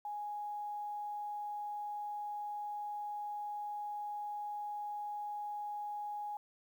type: tone with quantisation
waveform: sine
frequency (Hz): 830.6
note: G#5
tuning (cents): 0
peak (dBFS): -38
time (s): 0.05-6.37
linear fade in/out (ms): 2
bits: 11
effects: none